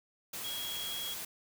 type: tone in noise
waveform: sine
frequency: 3306 Hz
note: G#7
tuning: 9 cents flat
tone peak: -38 dBFS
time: 0.44-1.14 s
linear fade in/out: 5 ms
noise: white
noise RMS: -41 dBFS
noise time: 0.33-1.25 s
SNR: 0 dB
effects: none